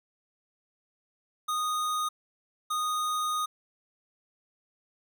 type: tone bursts at uneven times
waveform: square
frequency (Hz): 1238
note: D#6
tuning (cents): -9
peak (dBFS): -28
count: 2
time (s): 1.48-2.09 / 2.7-3.46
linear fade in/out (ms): 10
effects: none